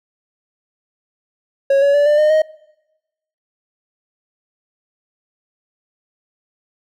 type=tone with pitch steps; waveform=triangle; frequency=550 / 564.2 / 578.7 / 593.6 / 608.9 / 624.5 Hz; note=C#5 / C#5 / D5 / D5 / D#5 / D#5; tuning=-14 / +30 / -26 / +18 / -38 / +6 cents; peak=-8 dBFS; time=1.7-2.42 s; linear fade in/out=5 ms; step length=120 ms; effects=noise-tail reverb RT60 1.0 s tail -25 dB re dry